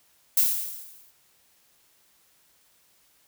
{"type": "noise with exponential decay", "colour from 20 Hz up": "violet", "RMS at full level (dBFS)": -18, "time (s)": [0.37, 1.11], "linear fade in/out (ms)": 5, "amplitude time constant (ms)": 160, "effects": ["white hiss -63 dBFS RMS until 3.27 s"]}